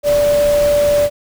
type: tone in noise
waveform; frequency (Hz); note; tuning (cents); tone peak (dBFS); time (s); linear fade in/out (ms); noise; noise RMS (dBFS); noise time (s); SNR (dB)
sine; 583; D5; -13; -10; 0.03-1.1; 50; pink; -25; 0.03-1.1; +12
effects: none